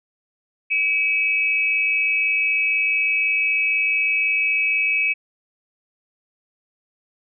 sine tone pair together, 2299 / 2575 Hz, D7 / E7, -37 / -41 cents, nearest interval major second, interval 196 cents, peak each -21 / -19 dBFS, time 0.7-5.14 s, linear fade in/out 20 ms, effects none

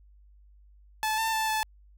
sawtooth tone with pitch steps, 868 / 893 / 880 / 870 Hz, A5 / A5 / A5 / A5, -24 / +25 / 0 / -20 cents, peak -22 dBFS, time 1.03-1.63 s, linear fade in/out 0 ms, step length 150 ms, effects added 50 Hz sine -53 dBFS peak until 1.97 s

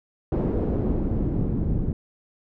pink noise with low-pass filter sweep, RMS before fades -24 dBFS, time 0.32-1.93 s, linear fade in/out 2 ms, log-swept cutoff 450 to 220 Hz, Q 1.2, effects none

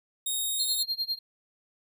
10% pulse tone, 3729 Hz, A#7, in tune, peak -20 dBFS, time 0.26-0.83 s, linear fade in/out 5 ms
triangle tone with tremolo, 4210 Hz, C8, 10 cents sharp, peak -24 dBFS, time 0.59-1.19 s, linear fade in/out 10 ms, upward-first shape sine, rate 10 Hz, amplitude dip 95%
effects none

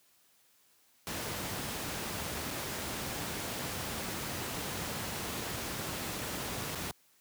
pink noise with dropouts, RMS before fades -37 dBFS, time 1.07-6.91 s, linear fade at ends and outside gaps 0 ms, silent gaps 2.506-2.51 / 6.75-6.755 s, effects white hiss -67 dBFS RMS until 7.2 s + high-pass 80 Hz 12 dB/octave

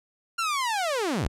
sawtooth linear sweep, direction down, 1400 to 31.54 Hz, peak -21 dBFS, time 0.38-1.28 s, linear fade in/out 10 ms, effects low-pass 10000 Hz 12 dB/octave

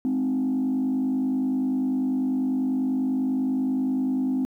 sine tone with frequency modulation, 260 Hz, C4, 11 cents flat, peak -20 dBFS, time 0.05-4.45 s, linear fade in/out 0 ms, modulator 50.2 Hz, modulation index 0.6, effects tanh soft clip ceiling -19 dBFS + 10-bit

